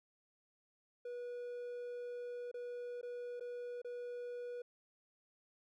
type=tone with dropouts; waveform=triangle; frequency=486.1 Hz; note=B4; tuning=28 cents flat; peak=-40 dBFS; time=1.05-4.62 s; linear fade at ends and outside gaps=5 ms; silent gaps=2.515-2.541 / 3.014-3.029 / 3.398-3.407 / 3.818-3.846 s; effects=none